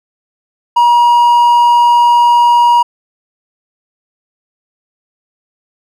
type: tone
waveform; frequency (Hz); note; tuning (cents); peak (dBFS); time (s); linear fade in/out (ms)
triangle; 955; A#5; +42; -3; 0.76-2.83; 10
effects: none